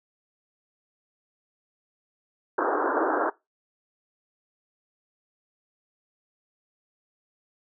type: band-pass noise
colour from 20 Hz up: pink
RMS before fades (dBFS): -25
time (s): 2.58-3.3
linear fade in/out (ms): 5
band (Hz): 280 to 1600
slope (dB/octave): 96
effects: noise-tail reverb RT60 0.2 s tail -20 dB re dry